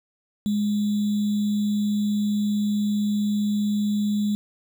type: tone with sample-and-hold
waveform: sine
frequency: 207.7 Hz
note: G#3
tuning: in tune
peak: -20 dBFS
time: 0.46-4.35 s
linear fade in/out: 0 ms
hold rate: 3675 Hz
effects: none